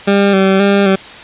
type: tone with vibrato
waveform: 20% pulse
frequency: 196 Hz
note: G3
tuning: in tune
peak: -3 dBFS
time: 0.07-0.96 s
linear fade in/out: 10 ms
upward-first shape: square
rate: 1.9 Hz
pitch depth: 33 cents each way
effects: white hiss -32 dBFS RMS until 1.23 s + resampled to 8000 Hz